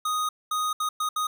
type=tone bursts at uneven times; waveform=square; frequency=1244.5 Hz; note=D#6; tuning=in tune; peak=-25 dBFS; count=5; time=0.05-0.29 / 0.51-0.73 / 0.8-0.89 / 1-1.09 / 1.16-1.27 s; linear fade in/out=5 ms; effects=none